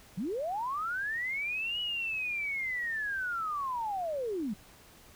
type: linear two-way sweep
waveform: sine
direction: up then down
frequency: 155.56 to 2942 to 188.3 Hz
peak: -31 dBFS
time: 0.17-4.54 s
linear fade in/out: 10 ms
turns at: 1.8 s
effects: pink hiss -56 dBFS RMS until 5.15 s